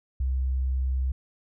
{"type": "tone", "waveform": "sine", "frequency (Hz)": 65, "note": "C2", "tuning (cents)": -11, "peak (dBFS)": -23, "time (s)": [0.2, 1.12], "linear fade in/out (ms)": 5, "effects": []}